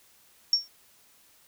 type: tone with exponential decay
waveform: sine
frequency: 5500 Hz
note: F8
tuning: 27 cents flat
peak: -15 dBFS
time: 0.53-0.68 s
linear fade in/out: 1 ms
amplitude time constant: 32 ms
effects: white hiss -60 dBFS RMS until 1.47 s